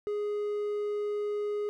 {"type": "tone with hard clipping", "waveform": "triangle", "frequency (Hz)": 415.3, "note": "G#4", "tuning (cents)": 0, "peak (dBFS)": -30, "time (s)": [0.07, 1.69], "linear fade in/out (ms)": 0, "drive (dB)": 6, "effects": []}